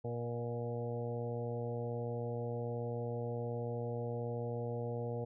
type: harmonic tone with a mistuned harmonic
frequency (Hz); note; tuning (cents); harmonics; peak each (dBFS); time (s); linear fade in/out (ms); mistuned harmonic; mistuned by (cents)
118.7; A#2; +32; 1 / 2 / 3 / 4 / 5 / 6 / 7; -39 / -46 / -50 / -40 / -47 / -50 / -52; 0.04-5.25; 10; 5; +20
effects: none